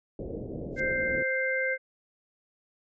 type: low-pass noise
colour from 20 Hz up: white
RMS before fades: -37 dBFS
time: 0.19-1.23 s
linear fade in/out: 2 ms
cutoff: 560 Hz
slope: 48 dB/octave
type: noise with exponential growth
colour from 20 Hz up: blue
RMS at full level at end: -41 dBFS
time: 0.71-0.8 s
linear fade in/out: 2 ms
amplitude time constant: 18 ms
type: harmonic tone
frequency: 523.3 Hz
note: C5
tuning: in tune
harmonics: 1 / 3 / 4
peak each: -30 / -30 / -30 dBFS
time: 0.76-1.78 s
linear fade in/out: 50 ms
effects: resampled to 16000 Hz